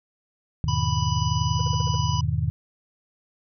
sine chord, E major seventh, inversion none, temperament just, 82.41 / 103.01 / 123.61 / 154.51 Hz, E2 / G#2 / B2 / D#3, 0 / -14 / +2 / -12 cents, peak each -27 dBFS, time 0.64-2.5 s, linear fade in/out 0 ms
harmonic tone, 987.8 Hz, B5, in tune, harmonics 1 / 3 / 5 / 6, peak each -29 / -34 / -36 / -37 dBFS, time 0.68-2.21 s, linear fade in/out 5 ms
triangle tone bursts, 485 Hz, B4, 31 cents flat, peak -33 dBFS, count 6, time 1.59-1.955 s, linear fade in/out 5 ms, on 20 ms, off 49 ms
effects none

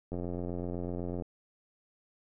click train, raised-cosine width 2 ms, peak -24 dBFS, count 98, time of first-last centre 0.12-1.222 s, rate 88 Hz, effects none

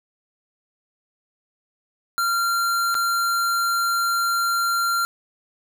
square tone with dropouts, 1380 Hz, F6, 21 cents flat, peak -20 dBFS, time 2.18-5.05 s, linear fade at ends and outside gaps 0 ms, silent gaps 2.944-2.951 s, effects none

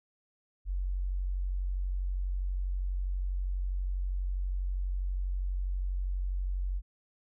sine tone, 46.16 Hz, F#1, 3 cents flat, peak -29 dBFS, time 0.65-6.82 s, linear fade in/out 50 ms, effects none

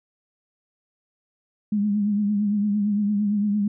sine tone with vibrato, 206.2 Hz, G#3, 12 cents flat, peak -19 dBFS, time 1.72-3.68 s, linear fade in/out 5 ms, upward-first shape triangle, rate 8.8 Hz, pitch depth 61 cents each way, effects none

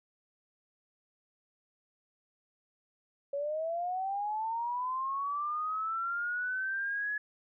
sine linear sweep, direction up, 554.4 to 1702 Hz, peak -31 dBFS, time 3.33-7.18 s, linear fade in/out 5 ms, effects none

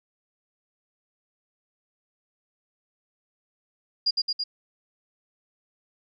sine tone with echo, 4838 Hz, D#8, 49 cents flat, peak -19 dBFS, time 4.06-4.11 s, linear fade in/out 10 ms, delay 110 ms, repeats 3, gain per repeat -2 dB, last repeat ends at 4.44 s, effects none

